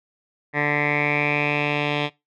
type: tone with low-pass filter sweep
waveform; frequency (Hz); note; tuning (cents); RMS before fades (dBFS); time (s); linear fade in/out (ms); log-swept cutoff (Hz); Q
10% pulse; 146.83; D3; 0; -22; 0.53-2.1; 50; 1900 to 3100; 6.6
effects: noise-tail reverb RT60 0.2 s tail -21 dB re dry